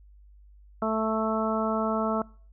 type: harmonic tone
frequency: 220 Hz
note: A3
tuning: in tune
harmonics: 1 / 2 / 3 / 4 / 5 / 6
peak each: -29 / -32 / -29 / -35 / -34 / -32 dBFS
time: 0.82-2.22 s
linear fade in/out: 2 ms
effects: noise-tail reverb RT60 0.5 s tail -25 dB re dry + added 50 Hz sine -50 dBFS peak until 2.52 s